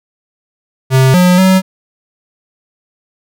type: tone with pitch steps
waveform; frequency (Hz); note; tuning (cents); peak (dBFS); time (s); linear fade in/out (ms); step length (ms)
square; 131.6 / 180.2 / 188.1; C3 / F#3 / F#3; +10 / -45 / +29; -6; 0.9-1.62; 50; 240
effects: none